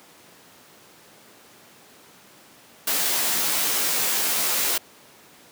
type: noise with comb filter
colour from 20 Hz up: white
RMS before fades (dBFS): -23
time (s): 2.87-4.78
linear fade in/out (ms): 5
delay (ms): 15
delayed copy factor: -0.95
effects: pink hiss -50 dBFS RMS until 5.51 s + high-pass 200 Hz 12 dB/octave